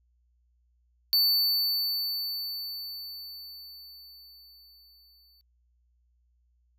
square tone with exponential decay, 4500 Hz, C#8, 25 cents sharp, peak -20 dBFS, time 1.13-5.41 s, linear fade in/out 0 ms, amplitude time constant 930 ms, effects added 60 Hz sine -65 dBFS peak until 6.78 s

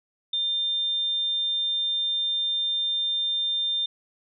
sine tone, 3600 Hz, A7, 39 cents sharp, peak -23 dBFS, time 0.33-3.86 s, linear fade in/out 5 ms, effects none

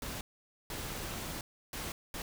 pink noise bursts at uneven times, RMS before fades -40 dBFS, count 4, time 0.02-0.21 / 0.7-1.41 / 1.73-1.92 / 2.14-2.22 s, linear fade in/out 2 ms, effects none

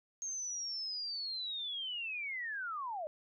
sine linear sweep, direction down, 6470 to 583 Hz, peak -37 dBFS, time 0.22-3.07 s, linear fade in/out 0 ms, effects none

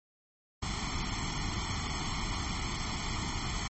pink noise with comb filter, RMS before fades -34 dBFS, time 0.62-3.68 s, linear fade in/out 10 ms, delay 0.93 ms, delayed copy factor +0.9, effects MP3 32 kbps

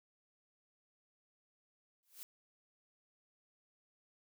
blue noise with exponential growth, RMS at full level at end -45 dBFS, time 2.03-2.23 s, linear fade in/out 0 ms, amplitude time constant 43 ms, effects none

